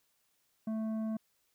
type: tone with tanh clipping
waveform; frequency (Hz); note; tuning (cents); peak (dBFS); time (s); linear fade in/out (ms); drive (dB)
triangle; 220; A3; 0; -34; 0.67-1.17; 5; 13
effects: white hiss -75 dBFS RMS until 1.54 s